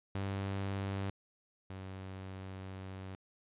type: tone pair in turn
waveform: sawtooth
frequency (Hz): 97.9 / 94.95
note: G2 / F#2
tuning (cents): -2 / +45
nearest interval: minor second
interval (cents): 53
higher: first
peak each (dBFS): -31 / -39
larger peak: first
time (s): 0.15-1.1 / 1.7-3.15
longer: second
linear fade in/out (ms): 0
effects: resampled to 8000 Hz